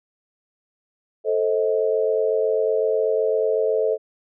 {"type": "chord", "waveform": "sine", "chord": "A diminished", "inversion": "none", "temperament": "just", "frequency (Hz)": [440, 528, 633.6], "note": ["A4", "C5", "Eb5"], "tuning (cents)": [0, 16, 31], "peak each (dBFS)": [-20, -24, -24], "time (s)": [1.24, 3.98], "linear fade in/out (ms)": 50, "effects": []}